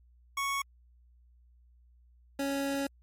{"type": "tone pair in turn", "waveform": "25% pulse", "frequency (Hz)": [1108.7, 277.2], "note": ["C#6", "C#4"], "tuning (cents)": [0, 0], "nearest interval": "2 octaves", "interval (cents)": 2400, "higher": "first", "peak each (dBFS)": -26, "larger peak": "neither", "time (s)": [[0.37, 0.62], [2.39, 2.87]], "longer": "second", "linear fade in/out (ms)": 5, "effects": ["added 60 Hz sine -58 dBFS peak until 3.02 s", "MP3 64 kbps"]}